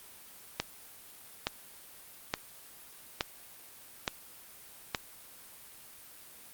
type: click train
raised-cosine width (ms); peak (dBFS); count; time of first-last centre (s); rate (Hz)
0.2; -11; 6; 0.6-4.948; 1.15
effects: white hiss -52 dBFS RMS until 6.53 s + Opus 32 kbps